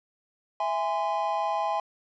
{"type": "chord", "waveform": "triangle", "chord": "E augmented", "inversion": "none", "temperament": "just", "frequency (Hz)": [659.3, 824.1, 1030.1], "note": ["E5", "G#5", "B#5"], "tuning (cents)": [0, -14, -27], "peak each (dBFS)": [-29, -26, -29], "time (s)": [0.6, 1.8], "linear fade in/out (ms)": 2, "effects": ["resampled to 16000 Hz"]}